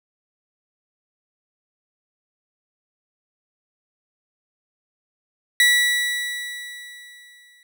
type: tone with exponential decay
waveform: 30% pulse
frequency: 1950 Hz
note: B6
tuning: 23 cents flat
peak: -9 dBFS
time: 5.6-7.63 s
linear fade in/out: 1 ms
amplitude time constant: 440 ms
effects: none